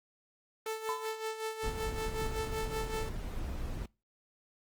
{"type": "tone with tremolo", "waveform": "sawtooth", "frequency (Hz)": 440.6, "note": "A4", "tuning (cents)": 2, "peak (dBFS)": -29, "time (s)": [0.66, 3.09], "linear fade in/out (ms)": 2, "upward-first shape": "sine", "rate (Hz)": 5.3, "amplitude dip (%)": 65}
{"type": "tone with exponential decay", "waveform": "sine", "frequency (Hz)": 1011, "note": "B5", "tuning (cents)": 40, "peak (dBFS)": -31, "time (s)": [0.89, 1.24], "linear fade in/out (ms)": 0, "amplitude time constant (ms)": 76}
{"type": "noise", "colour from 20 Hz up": "brown", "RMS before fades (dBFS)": -38, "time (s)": [1.63, 3.86], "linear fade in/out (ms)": 5}
{"effects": ["noise-tail reverb RT60 0.3 s tail -25 dB re dry", "Opus 24 kbps"]}